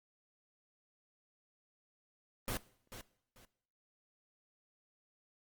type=noise with echo; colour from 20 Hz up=pink; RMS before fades=-37 dBFS; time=2.48-2.57 s; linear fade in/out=0 ms; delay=440 ms; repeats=2; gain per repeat=-12 dB; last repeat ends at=3.45 s; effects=noise-tail reverb RT60 0.7 s tail -20 dB re dry + Opus 24 kbps